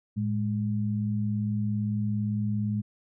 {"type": "tone pair together", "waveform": "sine", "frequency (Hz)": [110.03, 207.7], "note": ["A2", "G#3"], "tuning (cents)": [0, 0], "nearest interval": "major seventh", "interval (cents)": 1100, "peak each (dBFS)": -28, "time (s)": [0.16, 2.82], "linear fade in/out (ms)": 20, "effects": []}